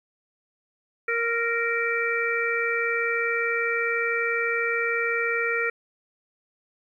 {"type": "harmonic tone with a mistuned harmonic", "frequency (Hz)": 466.2, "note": "A#4", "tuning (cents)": 0, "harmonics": [1, 3, 4, 5], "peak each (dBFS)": [-28, -28, -28, -28], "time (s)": [1.08, 5.7], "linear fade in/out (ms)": 5, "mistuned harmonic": 3, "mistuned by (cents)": -16, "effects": ["10-bit"]}